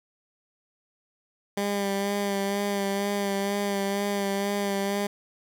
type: tone with vibrato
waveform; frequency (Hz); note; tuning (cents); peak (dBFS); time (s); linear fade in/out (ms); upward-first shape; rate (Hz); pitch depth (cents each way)
15% pulse; 200; G3; +35; -19; 1.57-5.07; 5; sine; 2.1; 25
effects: none